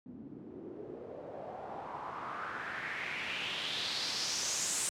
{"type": "noise with low-pass filter sweep", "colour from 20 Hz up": "white", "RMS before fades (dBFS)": -39, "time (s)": [0.06, 4.89], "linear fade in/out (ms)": 0, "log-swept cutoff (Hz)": [230, 8400], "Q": 3.4, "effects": ["high-pass 100 Hz 12 dB/octave"]}